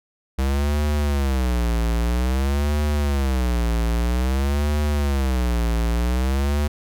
square tone with vibrato, 65.2 Hz, C2, 5 cents flat, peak -19 dBFS, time 0.38-6.68 s, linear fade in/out 10 ms, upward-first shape sine, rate 0.51 Hz, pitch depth 230 cents each way, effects none

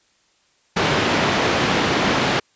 pink band-pass noise, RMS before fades -19 dBFS, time 0.76-2.4 s, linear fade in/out 10 ms, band 160 to 3600 Hz, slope 12 dB/octave, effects white hiss -61 dBFS RMS until 2.55 s + resampled to 16000 Hz

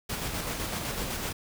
pink noise with tremolo, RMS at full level -32 dBFS, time 0.09-1.33 s, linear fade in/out 10 ms, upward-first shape square, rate 7.9 Hz, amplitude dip 30%, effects none

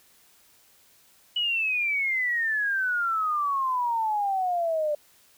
sine exponential sweep, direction down, 2960 to 587.3 Hz, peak -23 dBFS, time 1.36-4.95 s, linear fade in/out 5 ms, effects white hiss -59 dBFS RMS until 5.37 s

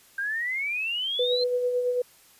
sine exponential sweep, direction up, 1570 to 4186 Hz, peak -26 dBFS, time 0.18-1.44 s, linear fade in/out 5 ms
sine tone with tremolo, 493.9 Hz, B4, in tune, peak -21 dBFS, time 1.19-2.02 s, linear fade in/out 5 ms, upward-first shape sine, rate 9 Hz, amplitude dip 40%
effects white hiss -56 dBFS RMS until 2.39 s + resampled to 32000 Hz

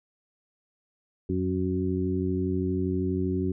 harmonic tone with a mistuned harmonic, 92.5 Hz, F#2, in tune, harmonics 1 / 2 / 3 / 4, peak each -30 / -30 / -30 / -30 dBFS, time 1.29-3.52 s, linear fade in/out 5 ms, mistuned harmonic 1, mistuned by -60 cents, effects none

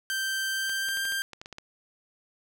sawtooth tone with pitch glide, 1563 to 1584.8 Hz, G6 to G6, -6 to +18 cents, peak -24 dBFS, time 0.1-1.22 s, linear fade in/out 0 ms, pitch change +24 cents, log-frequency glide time 0.51-1.04 s
clicks, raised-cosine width 0.2 ms, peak -24 dBFS, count 10, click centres 0.695 / 0.887 / 0.972 / 1.053 / 1.122 / 1.333 / 1.415 / 1.459 / 1.527 / 1.584 s
effects none

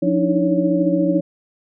sine tone cluster, 177.1 / 289.2 / 306.7 / 320.7 / 558 Hz, F3 / D4 / D#4 / E4 / C#5, +24 / -27 / -25 / -48 / +11 cents, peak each -21 dBFS, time 0.02-1.21 s, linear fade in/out 10 ms, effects none

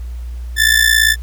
sawtooth ring-modulated tone, 1760 Hz, A6, in tune, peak -3 dBFS, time 0.56-1.16 s, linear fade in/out 50 ms, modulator 28.9 Hz, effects added 60 Hz sine -23 dBFS peak until 1.22 s + pink hiss -48 dBFS RMS until 1.22 s

